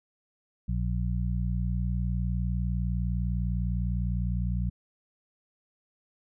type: harmonic tone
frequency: 59.9 Hz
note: A#1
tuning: 48 cents sharp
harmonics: 1 / 2 / 3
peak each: -28 / -31 / -33 dBFS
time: 0.68-4.7 s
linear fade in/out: 10 ms
effects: none